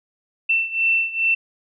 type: beating tone pair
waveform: sine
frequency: 2682 / 2684.4 Hz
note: E7 / E7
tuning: +29 / +31 cents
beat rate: 2.4 Hz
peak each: -19 / -22 dBFS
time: 0.49-1.35 s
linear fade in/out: 10 ms
effects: none